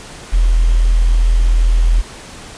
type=tone with quantisation; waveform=sine; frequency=41.31 Hz; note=E1; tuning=4 cents sharp; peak=-8 dBFS; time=0.32-2.02 s; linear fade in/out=20 ms; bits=6; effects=pink hiss -34 dBFS RMS until 2.57 s + resampled to 22050 Hz